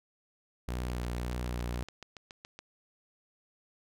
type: tone with vibrato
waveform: sawtooth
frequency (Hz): 60.7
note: B1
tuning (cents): -29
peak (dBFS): -29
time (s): 0.68-1.83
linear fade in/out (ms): 0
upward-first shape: sine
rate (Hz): 1.8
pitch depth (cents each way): 21
type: click train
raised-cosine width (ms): 0.2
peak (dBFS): -28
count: 13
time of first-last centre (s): 0.9-2.59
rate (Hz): 7.1
effects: none